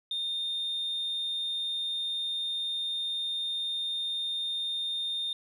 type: tone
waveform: sine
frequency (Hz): 3642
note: A#7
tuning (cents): -41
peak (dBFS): -28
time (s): 0.11-5.33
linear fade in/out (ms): 2
effects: tanh soft clip ceiling -27 dBFS